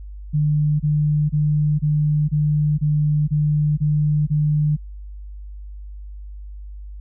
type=tone bursts; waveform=sine; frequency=150 Hz; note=D3; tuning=37 cents sharp; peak=-15 dBFS; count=9; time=0.33-4.768 s; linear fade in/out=20 ms; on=470 ms; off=26 ms; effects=added 50 Hz sine -32 dBFS peak until 7 s